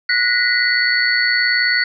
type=tone cluster; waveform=sine; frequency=1468 / 1898 / 2017 / 4437 Hz; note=F#6 / A#6 / B6 / C#8; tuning=-14 / +31 / +36 / +1 cents; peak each=-19 dBFS; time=0.09-1.84 s; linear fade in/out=5 ms; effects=none